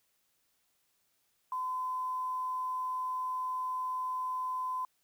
sine tone with quantisation, 1019 Hz, C6, 46 cents flat, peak -32 dBFS, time 1.52-4.85 s, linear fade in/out 2 ms, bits 10, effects white hiss -75 dBFS RMS until 5.03 s

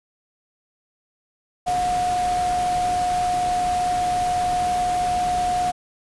sine tone in noise, 721 Hz, F#5, 45 cents flat, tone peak -19 dBFS, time 1.66-5.72 s, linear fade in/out 20 ms, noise pink, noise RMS -32 dBFS, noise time 1.66-5.72 s, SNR +10 dB, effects resampled to 24000 Hz

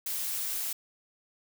blue noise, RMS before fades -33 dBFS, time 0.06-0.73 s, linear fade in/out 5 ms, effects none

